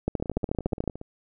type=two click trains; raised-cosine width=2 ms; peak=-24 / -11 dBFS; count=15 / 12; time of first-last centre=0.2-1.014 / 0.08-0.877 s; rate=17.2 / 13.8 Hz; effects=none